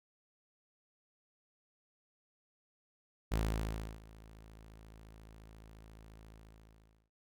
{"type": "tone with ADSR envelope", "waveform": "sawtooth", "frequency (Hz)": 54.3, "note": "A1", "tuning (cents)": -22, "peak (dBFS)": -26, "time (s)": [3.31, 7.1], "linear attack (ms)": 17, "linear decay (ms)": 670, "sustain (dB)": -23, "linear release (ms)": 810, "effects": []}